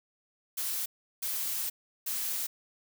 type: noise bursts at uneven times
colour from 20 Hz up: blue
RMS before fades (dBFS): -33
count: 3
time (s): 0.57-0.86 / 1.22-1.7 / 2.06-2.47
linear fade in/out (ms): 10
effects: none